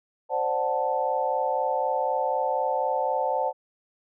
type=chord; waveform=sine; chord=D dominant seventh; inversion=third; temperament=equal; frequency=523.3 / 587.3 / 740 / 880 Hz; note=C5 / D5 / F#5 / A5; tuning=0 / 0 / 0 / 0 cents; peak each=-28 / -30 / -29 / -27 dBFS; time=0.29-3.53 s; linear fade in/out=50 ms; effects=none